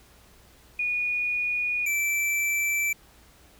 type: tone pair in turn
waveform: sine / square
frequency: 2454 / 2330 Hz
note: D#7 / D7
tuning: -25 / -14 cents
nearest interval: minor second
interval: 89 cents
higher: first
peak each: -24 dBFS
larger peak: neither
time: 0.79-1.86 / 1.86-2.93 s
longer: neither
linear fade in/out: 5 ms
effects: added 60 Hz sine -59 dBFS peak until 3.59 s + pink hiss -56 dBFS RMS until 3.59 s